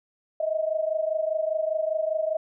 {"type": "tone pair together", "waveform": "sine", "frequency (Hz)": [626, 651], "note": ["D#5", "E5"], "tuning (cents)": [10, -22], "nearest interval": "minor second", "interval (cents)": 68, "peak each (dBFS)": [-25, -28], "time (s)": [0.4, 2.37], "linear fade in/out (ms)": 5, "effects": []}